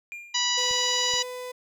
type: tone with exponential decay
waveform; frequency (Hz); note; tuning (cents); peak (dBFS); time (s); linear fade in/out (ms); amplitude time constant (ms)
triangle; 2400; D7; +37; -31; 0.12-0.63; 0; 110
type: harmonic tone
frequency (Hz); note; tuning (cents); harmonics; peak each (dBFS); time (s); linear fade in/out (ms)
980; B5; -14; 1 / 2 / 3 / 4 / 5 / 6 / 7; -33 / -32 / -28 / -29 / -30 / -32 / -32; 0.34-1.23; 10
type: tone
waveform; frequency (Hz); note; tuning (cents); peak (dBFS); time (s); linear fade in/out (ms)
35% pulse; 500; B4; +21; -32; 0.57-1.52; 10
type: clicks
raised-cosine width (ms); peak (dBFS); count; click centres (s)
5; -34; 2; 0.711 / 1.138
effects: none